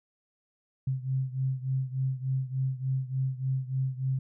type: beating tone pair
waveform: sine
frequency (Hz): 130.81 / 134.21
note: C3 / C3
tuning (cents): 0 / +44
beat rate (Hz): 3.4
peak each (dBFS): -29 / -32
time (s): 0.87-4.19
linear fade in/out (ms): 5
effects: none